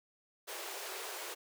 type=high-pass noise; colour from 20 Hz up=pink; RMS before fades=-43 dBFS; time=0.47-1.35 s; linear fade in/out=20 ms; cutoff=350 Hz; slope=96 dB/octave; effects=none